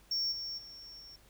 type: tone with level steps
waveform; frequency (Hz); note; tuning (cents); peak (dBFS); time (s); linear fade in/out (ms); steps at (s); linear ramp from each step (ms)
triangle; 5480; F8; -34; -29 / -36 / -46 / -48; 0.11-1.16; 5; 0.31 / 0.57 / 0.99; 20
effects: added 50 Hz sine -63 dBFS peak until 1.29 s + pink hiss -63 dBFS RMS until 1.29 s